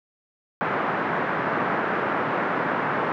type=band-pass noise; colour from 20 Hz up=white; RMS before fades=-25 dBFS; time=0.61-3.12 s; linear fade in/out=0 ms; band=140 to 1600 Hz; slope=24 dB/octave; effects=none